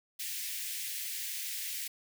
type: high-pass noise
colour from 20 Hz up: white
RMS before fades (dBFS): -38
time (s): 0.19-1.88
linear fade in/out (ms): 10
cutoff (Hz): 1800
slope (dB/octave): 48
effects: none